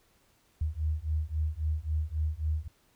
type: beating tone pair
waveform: sine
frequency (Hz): 75.7 / 79.4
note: D#2 / D#2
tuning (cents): -47 / +36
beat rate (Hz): 3.7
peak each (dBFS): -31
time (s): 0.61-2.68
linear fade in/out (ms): 5
effects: pink hiss -67 dBFS RMS until 2.95 s